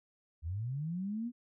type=linear sweep; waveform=sine; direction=up; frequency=73.42 to 246.8 Hz; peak=-34 dBFS; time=0.42-1.32 s; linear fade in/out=50 ms; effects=none